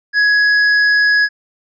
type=tone with hard clipping; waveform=triangle; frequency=1674 Hz; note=G#6; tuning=13 cents sharp; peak=-11 dBFS; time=0.13-1.29 s; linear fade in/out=50 ms; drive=11 dB; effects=resampled to 16000 Hz